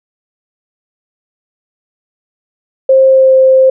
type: tone with pitch glide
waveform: sine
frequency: 530 to 525.1 Hz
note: C5 to C5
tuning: +22 to +6 cents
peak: -3 dBFS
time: 2.89-3.7 s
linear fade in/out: 5 ms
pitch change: -16 cents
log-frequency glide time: 3.07-3.34 s
effects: none